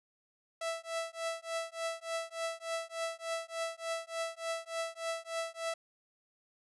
sawtooth tone with tremolo, 660 Hz, E5, 2 cents sharp, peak -28 dBFS, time 0.61-5.74 s, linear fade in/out 5 ms, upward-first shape triangle, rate 3.4 Hz, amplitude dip 100%, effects resampled to 24000 Hz

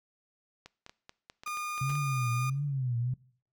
clicks, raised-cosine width 0.2 ms, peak -29 dBFS, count 11, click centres 0.66 / 0.864 / 0.895 / 1.094 / 1.299 / 1.435 / 1.476 / 1.572 / 1.779 / 1.904 / 1.954 s
30% pulse tone, 1217 Hz, D#6, 39 cents flat, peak -31 dBFS, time 1.46-2.5 s, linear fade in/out 5 ms
sine tone with vibrato, 130.81 Hz, C3, in tune, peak -28 dBFS, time 1.81-3.14 s, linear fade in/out 5 ms, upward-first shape triangle, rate 1.5 Hz, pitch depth 200 cents each way
pink noise with exponential decay, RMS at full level -41 dBFS, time 1.89-2.01 s, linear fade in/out 5 ms, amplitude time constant 25 ms
effects noise-tail reverb RT60 0.5 s tail -21 dB re dry

